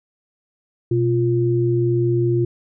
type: tone pair together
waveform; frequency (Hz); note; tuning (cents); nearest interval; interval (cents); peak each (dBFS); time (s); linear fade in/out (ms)
sine; 123.47 / 348.6; B2 / F4; 0 / -3; octave + tritone; 1797; -18; 0.91-2.45; 5
effects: none